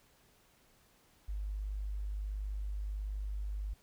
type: tone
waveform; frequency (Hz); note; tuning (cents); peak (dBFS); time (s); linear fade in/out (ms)
sine; 50.7; G#1; -41; -35; 1.28-3.74; 10
effects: pink hiss -67 dBFS RMS until 3.82 s